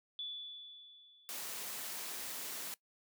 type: tone with exponential decay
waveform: sine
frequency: 3456 Hz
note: A7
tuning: 32 cents flat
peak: -38 dBFS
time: 0.19-1.94 s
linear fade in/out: 1 ms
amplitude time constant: 380 ms
type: noise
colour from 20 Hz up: white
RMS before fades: -43 dBFS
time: 1.29-2.74 s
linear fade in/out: 0 ms
effects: noise-tail reverb RT60 0.1 s tail -20 dB re dry + high-pass 200 Hz 12 dB/octave